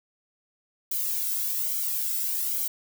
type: noise with flanger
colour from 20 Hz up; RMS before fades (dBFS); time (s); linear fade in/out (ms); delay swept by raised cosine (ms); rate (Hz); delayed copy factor
violet; -28; 0.91-2.68; 5; 1.1 to 1.72; 1.2; -0.85
effects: none